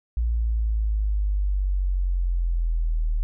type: exponential sweep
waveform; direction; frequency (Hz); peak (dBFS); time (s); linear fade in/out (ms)
sine; down; 58.27 to 38.67; -20; 0.17-3.23; 0
effects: none